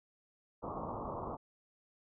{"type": "low-pass noise", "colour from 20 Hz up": "white", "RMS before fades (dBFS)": -41, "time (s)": [0.62, 1.37], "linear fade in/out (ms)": 20, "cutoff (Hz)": 1200, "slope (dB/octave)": 96, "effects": []}